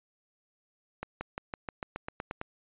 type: accelerating click train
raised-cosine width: 0.5 ms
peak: -20 dBFS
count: 11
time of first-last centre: 1.03-2.414 s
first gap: 180 ms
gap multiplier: 0.94
effects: resampled to 8000 Hz